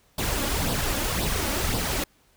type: noise with flanger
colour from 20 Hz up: pink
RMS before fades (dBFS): -26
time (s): 0.18-2.04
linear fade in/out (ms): 5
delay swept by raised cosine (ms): 0.22 to 3.62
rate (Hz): 1.9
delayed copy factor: +0.55
effects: pink hiss -62 dBFS RMS until 2.36 s